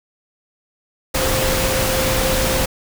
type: tone in noise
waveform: sine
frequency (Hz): 523.3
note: C5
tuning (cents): 0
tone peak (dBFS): -22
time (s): 1.14-2.66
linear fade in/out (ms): 10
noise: pink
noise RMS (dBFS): -19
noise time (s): 1.14-2.66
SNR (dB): -6
effects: none